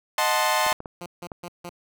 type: chord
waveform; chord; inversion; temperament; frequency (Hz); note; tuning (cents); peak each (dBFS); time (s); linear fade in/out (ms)
sawtooth; D# diminished seventh; none; equal; 622.3 / 740 / 880 / 1046.5; D#5 / F#5 / A5 / C6; 0 / 0 / 0 / 0; -23 / -24 / -21 / -21; 0.18-0.73; 2
type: clicks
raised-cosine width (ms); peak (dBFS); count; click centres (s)
1; -21; 5; 0.665 / 0.722 / 0.804 / 0.858 / 1.318
type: tone bursts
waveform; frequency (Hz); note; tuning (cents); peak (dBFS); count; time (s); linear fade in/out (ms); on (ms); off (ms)
10% pulse; 174.61; F3; 0; -26; 4; 1.01-1.694; 2; 51; 160
effects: none